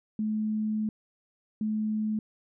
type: tone bursts at uneven times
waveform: sine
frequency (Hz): 215.3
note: A3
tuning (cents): -37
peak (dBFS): -26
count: 2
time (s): 0.19-0.89 / 1.61-2.19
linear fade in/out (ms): 2
effects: none